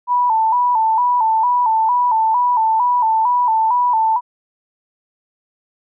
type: tone with vibrato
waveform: sine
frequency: 932.3 Hz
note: A#5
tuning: in tune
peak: -12 dBFS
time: 0.07-4.21 s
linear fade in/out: 50 ms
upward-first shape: square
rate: 2.2 Hz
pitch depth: 87 cents each way
effects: none